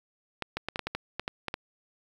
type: clicks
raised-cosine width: 0.3 ms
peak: -15 dBFS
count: 11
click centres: 0.423 / 0.57 / 0.686 / 0.759 / 0.793 / 0.87 / 0.95 / 1.196 / 1.279 / 1.483 / 1.541 s
effects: 8-bit